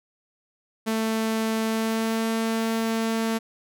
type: tone with pitch glide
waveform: sawtooth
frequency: 222 to 225.1 Hz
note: A3 to A3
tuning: +16 to +40 cents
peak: -19 dBFS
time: 0.86-3.39 s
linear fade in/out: 20 ms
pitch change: +24 cents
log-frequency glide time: 1.65-2.29 s
effects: none